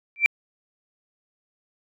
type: tone with exponential growth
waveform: sine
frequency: 2346 Hz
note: D7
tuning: 2 cents flat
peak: -8 dBFS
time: 0.16-0.26 s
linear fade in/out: 0 ms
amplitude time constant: 20 ms
effects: tanh soft clip ceiling -4 dBFS